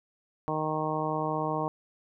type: harmonic tone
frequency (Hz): 155.2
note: D#3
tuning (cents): -4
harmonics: 1 / 2 / 3 / 4 / 5 / 6 / 7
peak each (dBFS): -35 / -35 / -35 / -35 / -35 / -35 / -35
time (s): 0.48-1.68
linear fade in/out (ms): 0
effects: none